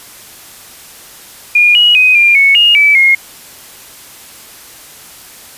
sine tone with pitch steps, 2428 / 2904 / 2508 / 2396 / 2210 / 2851 / 2304 / 2148 Hz, D#7 / F#7 / D#7 / D7 / C#7 / F7 / D7 / C7, -43 / -33 / +13 / +34 / -6 / +35 / -34 / +45 cents, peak -4 dBFS, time 1.55-3.15 s, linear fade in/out 5 ms, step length 200 ms, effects white hiss -35 dBFS RMS until 5.57 s + resampled to 32000 Hz

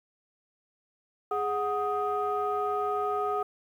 sine tone cluster, 414.4 / 738 / 1250 Hz, G#4 / F#5 / D#6, -4 / -5 / +8 cents, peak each -30 dBFS, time 1.31-3.43 s, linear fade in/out 5 ms, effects tanh soft clip ceiling -19 dBFS + 10-bit

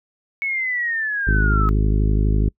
sine linear sweep, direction down, 2217 to 1273 Hz, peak -20 dBFS, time 0.42-1.69 s, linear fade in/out 0 ms
harmonic tone, 52.1 Hz, G#1, 6 cents sharp, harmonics 1 / 2 / 3 / 4 / 5 / 6 / 7 / 8, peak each -16 / -22 / -26 / -28 / -30 / -32 / -33 / -34 dBFS, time 1.27-2.49 s, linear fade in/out 5 ms
effects noise-tail reverb RT60 0.1 s tail -26 dB re dry

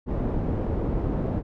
pink low-pass noise, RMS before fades -26 dBFS, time 0.06-1.43 s, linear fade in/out 50 ms, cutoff 500 Hz, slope 12 dB/octave, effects none

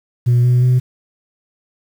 sine tone with pitch steps, 121.5 / 123.77 / 126.08 Hz, B2 / B2 / B2, -28 / +4 / +36 cents, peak -7 dBFS, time 0.26-0.8 s, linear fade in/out 20 ms, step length 180 ms, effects tanh soft clip ceiling -8 dBFS + 7-bit

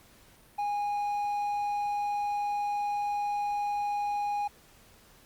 triangle tone, 822 Hz, G#5, 18 cents flat, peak -26 dBFS, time 0.58-4.48 s, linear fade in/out 10 ms, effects pink hiss -58 dBFS RMS until 5.25 s + Opus 48 kbps

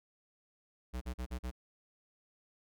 square tone bursts, 62 Hz, B1, 7 cents sharp, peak -37 dBFS, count 5, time 0.93-1.514 s, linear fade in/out 20 ms, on 84 ms, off 41 ms, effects none

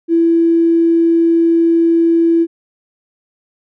triangle tone with tanh clipping, 333.4 Hz, E4, 20 cents sharp, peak -8 dBFS, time 0.08-2.47 s, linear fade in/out 50 ms, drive 3 dB, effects none

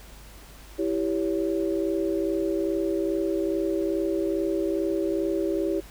sine chord, C# diminished, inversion first, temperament equal with one note detuned, 329.6 / 392 / 561.1 Hz, E4 / G4 / C#5, 0 / 0 / +21 cents, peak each -26 / -27 / -31 dBFS, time 0.78-5.81 s, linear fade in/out 20 ms, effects added 50 Hz sine -46 dBFS peak until 5.9 s + pink hiss -49 dBFS RMS until 5.9 s

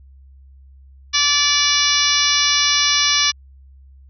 harmonic tone, 580 Hz, D5, 22 cents flat, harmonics 2 / 3 / 4 / 5 / 6 / 7 / 8 / 9 / 10, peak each -25 / -25 / -23 / -23 / -21 / -22 / -27 / -21 / -21 dBFS, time 1.13-3.32 s, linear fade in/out 20 ms, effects added 67 Hz sine -42 dBFS peak until 4.09 s

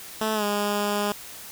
10% pulse tone with pitch glide, 217.9 to 205.7 Hz, A3 to G#3, -17 to -16 cents, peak -15 dBFS, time 0.21-1.12 s, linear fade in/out 2 ms, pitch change -99 cents, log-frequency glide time 0.34-0.44 s, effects white hiss -41 dBFS RMS until 1.51 s

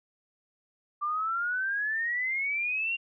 sine exponential sweep, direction up, 1173 to 2794 Hz, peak -27 dBFS, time 1.01-2.97 s, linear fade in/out 20 ms, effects none

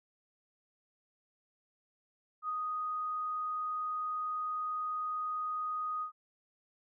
sine tone with ADSR envelope, 1244.5 Hz, D#6, in tune, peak -31 dBFS, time 2.42-6.12 s, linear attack 71 ms, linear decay 9 ms, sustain -2 dB, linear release 100 ms, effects none

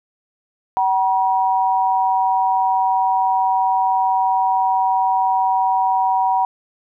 sine tone pair together, 760 / 958.5 Hz, F#5 / A#5, +46 / +48 cents, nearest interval major third, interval 402 cents, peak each -17 dBFS, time 0.77-6.45 s, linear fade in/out 0 ms, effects none

